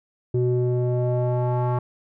square tone with low-pass filter sweep, 123.47 Hz, B2, in tune, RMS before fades -22 dBFS, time 0.34-1.79 s, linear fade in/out 5 ms, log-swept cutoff 350 to 1000 Hz, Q 3, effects none

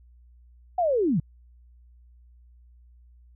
sine linear sweep, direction down, 747 to 130.81 Hz, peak -20 dBFS, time 0.78-1.2 s, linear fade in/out 5 ms, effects added 60 Hz sine -51 dBFS peak until 3.35 s

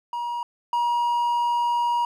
triangle tone pair in turn, 954 / 954 Hz, A#5 / A#5, +40 / +40 cents, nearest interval unison, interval 0 cents, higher neither, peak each -24 / -18 dBFS, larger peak second, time 0.13-0.43 / 0.73-2.05 s, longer second, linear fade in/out 2 ms, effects none

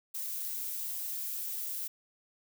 violet noise, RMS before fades -37 dBFS, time 0.14-1.88 s, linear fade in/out 10 ms, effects none

